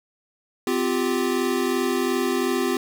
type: chord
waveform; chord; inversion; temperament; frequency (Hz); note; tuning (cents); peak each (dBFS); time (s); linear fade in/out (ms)
square; C suspended fourth; none; equal with one note detuned; 257.1 / 349.2 / 392; C4 / F4 / G4; -30 / 0 / 0; -26; 0.67-2.77; 2
effects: none